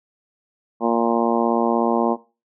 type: harmonic tone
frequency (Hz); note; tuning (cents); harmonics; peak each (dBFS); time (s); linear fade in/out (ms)
116.54; A#2; 0; 2 / 3 / 4 / 5 / 6 / 7 / 8 / 9; -21 / -23 / -24 / -25 / -26 / -26 / -27 / -28; 0.8-2.17; 50
effects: noise-tail reverb RT60 0.3 s tail -18 dB re dry